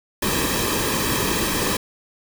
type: noise with comb filter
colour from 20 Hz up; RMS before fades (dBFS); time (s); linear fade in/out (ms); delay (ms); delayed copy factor
pink; -22; 0.22-1.77; 5; 1.4; -0.65
effects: none